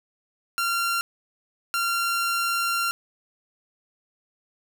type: tone bursts at uneven times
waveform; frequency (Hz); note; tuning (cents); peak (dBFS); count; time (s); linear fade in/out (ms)
sawtooth; 1379; F6; -22; -19; 2; 0.58-1.01 / 1.74-2.91; 0
effects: none